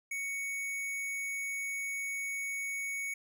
square tone, 2227 Hz, C#7, 7 cents sharp, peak -35 dBFS, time 0.11-3.14 s, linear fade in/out 5 ms, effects none

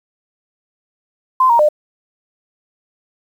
sine tone with pitch steps, 1033 / 937 / 602 Hz, C6 / A#5 / D5, -22 / +9 / +43 cents, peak -8 dBFS, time 1.4-1.688 s, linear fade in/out 5 ms, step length 96 ms, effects 7-bit

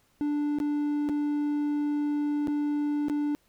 triangle tone with dropouts, 293.7 Hz, D4, in tune, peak -23 dBFS, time 0.21-3.35 s, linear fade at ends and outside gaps 0 ms, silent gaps 0.586-0.601 / 1.089-1.095 / 2.472-2.481 / 3.084-3.098 s, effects pink hiss -67 dBFS RMS until 3.48 s

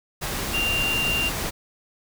sine tone in noise, 2782 Hz, F7, 7 cents flat, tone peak -22 dBFS, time 0.53-1.3 s, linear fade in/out 20 ms, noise pink, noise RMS -28 dBFS, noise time 0.21-1.51 s, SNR +3 dB, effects none

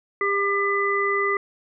harmonic tone, 399.9 Hz, G4, 35 cents sharp, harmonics 1 / 3 / 5, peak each -24 / -24 / -24 dBFS, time 0.21-1.37 s, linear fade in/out 2 ms, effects none

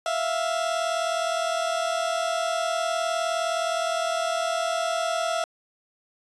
30% pulse tone pair together, 659.3 / 698.9 Hz, E5 / F5, 0 / +1 cents, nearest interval minor second, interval 101 cents, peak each -23 / -26 dBFS, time 0.06-5.44 s, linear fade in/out 2 ms, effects resampled to 22050 Hz

